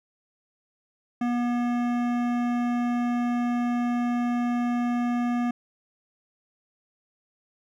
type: tone with hard clipping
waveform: sine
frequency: 241.5 Hz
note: B3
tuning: 39 cents flat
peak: -25 dBFS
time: 1.21-5.51 s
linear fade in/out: 5 ms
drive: 15 dB
effects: none